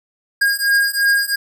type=beating tone pair; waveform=square; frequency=1624 / 1626.9 Hz; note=G#6 / G#6; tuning=-39 / -36 cents; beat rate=2.9 Hz; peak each=-18 / -17 dBFS; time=0.41-1.36 s; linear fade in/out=10 ms; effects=none